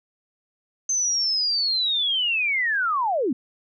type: linear sweep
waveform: sine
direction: down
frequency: 6272 to 220.1 Hz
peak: -20 dBFS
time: 0.89-3.33 s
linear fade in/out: 5 ms
effects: none